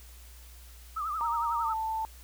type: tone with vibrato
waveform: sine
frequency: 1244.5 Hz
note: D#6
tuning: in tune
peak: -30 dBFS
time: 0.96-1.74 s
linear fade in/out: 10 ms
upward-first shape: triangle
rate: 11 Hz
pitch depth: 130 cents each way
type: tone with pitch glide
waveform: sine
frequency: 932.3 to 884.6 Hz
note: A#5 to A5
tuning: 0 to +9 cents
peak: -29 dBFS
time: 1.21-2.05 s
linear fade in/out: 0 ms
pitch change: -91 cents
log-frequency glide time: 1.6-1.72 s
effects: added 60 Hz sine -48 dBFS peak until 2.23 s + white hiss -55 dBFS RMS until 2.23 s